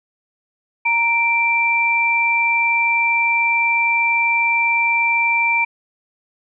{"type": "tone pair together", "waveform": "sine", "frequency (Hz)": [932.2, 2349], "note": ["A#5", "D7"], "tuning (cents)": [0, 0], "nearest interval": "octave + major third", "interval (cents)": 1600, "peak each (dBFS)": [-20, -15], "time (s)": [0.85, 5.65], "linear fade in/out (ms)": 10, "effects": []}